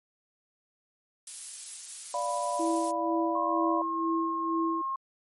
violet noise, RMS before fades -35 dBFS, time 1.27-2.91 s, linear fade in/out 2 ms
sine chord, B diminished, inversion first, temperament equal, 587.3 / 698.5 / 987.8 Hz, D5 / F5 / B5, 0 / 0 / 0 cents, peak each -33 / -33 / -31 dBFS, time 2.14-3.82 s, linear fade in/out 2 ms
sine tone with tremolo, 329.6 Hz, E4, in tune, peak -26 dBFS, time 2.59-4.82 s, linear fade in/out 10 ms, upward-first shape sine, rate 2.1 Hz, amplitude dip 65%
sine tone, 1073 Hz, C6, 43 cents sharp, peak -29 dBFS, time 3.35-4.96 s, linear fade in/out 5 ms
effects MP3 48 kbps

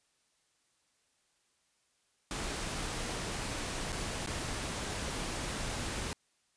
pink noise with dropouts, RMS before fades -37 dBFS, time 2.31-6.13 s, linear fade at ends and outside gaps 0 ms, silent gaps 3.92-3.927 / 4.262-4.273 s, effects white hiss -74 dBFS RMS until 6.56 s + resampled to 22050 Hz

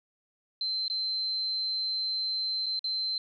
sine tone with dropouts, 4100 Hz, C8, 36 cents flat, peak -28 dBFS, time 0.61-3.18 s, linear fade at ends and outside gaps 2 ms, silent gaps 0.881-0.899 / 2.66-2.664 / 2.793-2.842 s, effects none

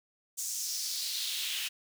pink noise with high-pass filter sweep, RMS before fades -35 dBFS, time 0.37-1.69 s, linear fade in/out 20 ms, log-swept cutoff 7100 to 2700 Hz, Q 2.8, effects none

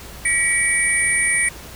sine tone cluster, 1930 / 2268 / 9040 Hz, B6 / C#7 / C#9, -40 / +39 / +33 cents, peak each -20 dBFS, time 0.25-1.49 s, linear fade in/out 5 ms, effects added 60 Hz sine -42 dBFS peak until 1.75 s + pink hiss -38 dBFS RMS until 1.75 s

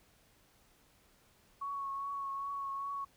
sine tone with vibrato, 1108.7 Hz, C#6, in tune, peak -36 dBFS, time 1.61-3.05 s, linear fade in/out 10 ms, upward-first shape triangle, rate 2.5 Hz, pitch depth 23 cents each way, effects pink hiss -67 dBFS RMS until 3.16 s

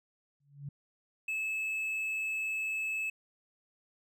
sine tone with exponential growth, 142.1 Hz, C#3, 43 cents sharp, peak -35 dBFS, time 0.4-0.69 s, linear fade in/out 5 ms, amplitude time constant 63 ms
triangle tone, 2602 Hz, E7, 23 cents flat, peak -30 dBFS, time 1.28-3.1 s, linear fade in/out 5 ms
effects none

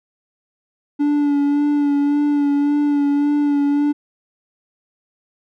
triangle tone with vibrato, 288.8 Hz, D4, 29 cents flat, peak -12 dBFS, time 0.99-3.93 s, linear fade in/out 20 ms, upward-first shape sine, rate 1.8 Hz, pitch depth 24 cents each way, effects none

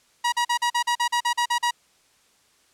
sawtooth tone bursts, 958 Hz, A#5, 47 cents sharp, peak -16 dBFS, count 12, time 0.24-1.71 s, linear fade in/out 10 ms, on 84 ms, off 42 ms, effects white hiss -61 dBFS RMS until 2.73 s + low-pass 9000 Hz 12 dB/octave

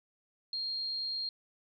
sine tone, 4223 Hz, C8, 15 cents sharp, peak -33 dBFS, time 0.53-1.29 s, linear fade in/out 2 ms, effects none

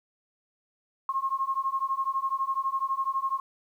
sine beating tone pair, 1070 / 1082 Hz, C6 / C#6, +38 / -42 cents, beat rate 12 Hz, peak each -29 dBFS, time 1.09-3.4 s, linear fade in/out 2 ms, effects 10-bit

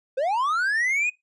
triangle linear sweep, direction up, 493.9 to 2523 Hz, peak -19 dBFS, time 0.17-1.1 s, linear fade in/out 10 ms, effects noise-tail reverb RT60 0.2 s tail -23 dB re dry + resampled to 24000 Hz

